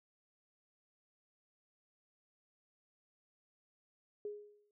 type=tone with exponential decay; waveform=sine; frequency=415.3 Hz; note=G#4; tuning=in tune; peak=-37 dBFS; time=4.25-4.71 s; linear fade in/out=2 ms; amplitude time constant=100 ms; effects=none